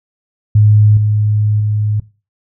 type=tone with level steps; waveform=sine; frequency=105.7 Hz; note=G#2; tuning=31 cents sharp; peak=-5 / -10 / -12 dBFS; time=0.55-2 s; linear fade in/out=5 ms; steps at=0.97 / 1.6 s; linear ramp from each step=2 ms; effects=noise-tail reverb RT60 0.3 s tail -18 dB re dry